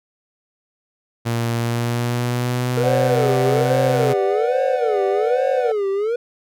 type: tone with pitch glide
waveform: sawtooth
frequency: 117.1 to 129.93 Hz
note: A#2 to C3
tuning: +8 to -12 cents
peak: -15 dBFS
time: 1.25-4.14 s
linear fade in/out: 20 ms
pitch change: +180 cents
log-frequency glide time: 1.59-3.4 s
type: tone with vibrato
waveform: triangle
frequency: 458.3 Hz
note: A#4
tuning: 29 cents flat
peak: -16 dBFS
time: 2.77-6.16 s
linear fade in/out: 5 ms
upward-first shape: sine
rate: 1.2 Hz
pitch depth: 280 cents each way
type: chord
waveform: triangle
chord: B minor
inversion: none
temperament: equal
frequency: 493.9 / 587.3 / 740 Hz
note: B4 / D5 / F#5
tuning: 0 / 0 / 0 cents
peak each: -22 dBFS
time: 2.83-5.72 s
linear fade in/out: 5 ms
effects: none